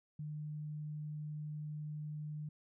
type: tone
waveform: sine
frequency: 151 Hz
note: D3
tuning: 48 cents sharp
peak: -40 dBFS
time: 0.19-2.49 s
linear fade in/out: 5 ms
effects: none